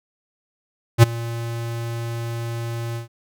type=tone with ADSR envelope; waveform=square; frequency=116.54 Hz; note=A#2; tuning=in tune; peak=-5 dBFS; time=0.98-3.08 s; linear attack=48 ms; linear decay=16 ms; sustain=-21 dB; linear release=120 ms; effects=none